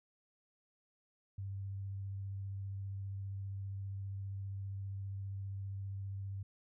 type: tone with vibrato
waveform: sine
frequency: 98 Hz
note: G2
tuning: in tune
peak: -39 dBFS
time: 1.38-6.43 s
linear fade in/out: 5 ms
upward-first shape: triangle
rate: 15 Hz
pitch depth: 16 cents each way
effects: none